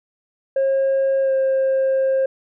sine tone with pitch glide, 540 to 532.6 Hz, C#5 to C5, -45 to +31 cents, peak -13 dBFS, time 0.56-2.26 s, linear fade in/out 5 ms, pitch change -24 cents, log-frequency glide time 1.22-1.32 s, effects tanh soft clip ceiling -14 dBFS

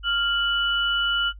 sine tone pair together, 1396.9 / 2960 Hz, F6 / F#7, 0 / 0 cents, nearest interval octave + minor second, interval 1300 cents, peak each -23 dBFS, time 0.03-1.33 s, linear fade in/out 50 ms, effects noise-tail reverb RT60 0.1 s tail -18 dB re dry + added 50 Hz sine -39 dBFS peak until 1.39 s

